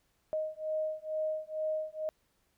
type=beating tone pair; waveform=sine; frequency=622.3 / 624.5 Hz; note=D#5 / D#5; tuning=0 / +6 cents; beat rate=2.2 Hz; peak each=-35 / -35 dBFS; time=0.33-2.09 s; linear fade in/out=0 ms; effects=pink hiss -74 dBFS RMS until 2.57 s

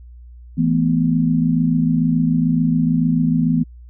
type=chord; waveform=sine; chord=E suspended fourth; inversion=none; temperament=equal; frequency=164.81 / 220 / 246.9 Hz; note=E3 / A3 / B3; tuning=0 / 0 / 0 cents; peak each=-17 / -22 / -17 dBFS; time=0.57-3.64 s; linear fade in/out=20 ms; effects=added 60 Hz sine -37 dBFS peak until 3.89 s

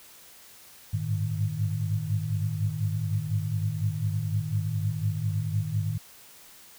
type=tone cluster; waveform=sine; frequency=100.7 / 104.8 / 110.6 / 154.2 Hz; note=G2 / G#2 / A2 / D#3; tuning=+47 / +16 / +9 / -15 cents; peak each=-31 dBFS; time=0.93-5.98 s; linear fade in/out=10 ms; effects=white hiss -51 dBFS RMS until 6.78 s

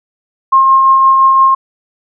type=tone with tremolo; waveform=sine; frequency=1068 Hz; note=C6; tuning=35 cents sharp; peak=-3 dBFS; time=0.52-1.55 s; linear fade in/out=10 ms; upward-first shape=triangle; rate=5.8 Hz; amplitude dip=30%; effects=none

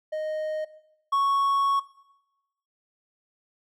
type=tone pair in turn; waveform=triangle; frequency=620 / 1108.5 Hz; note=D#5 / C#6; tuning=-6 / 0 cents; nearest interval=minor seventh; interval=1006 cents; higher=second; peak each=-25 / -18 dBFS; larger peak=second; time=0.12-0.65 / 1.12-1.8 s; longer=second; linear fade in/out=10 ms; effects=noise-tail reverb RT60 0.9 s tail -18 dB re dry

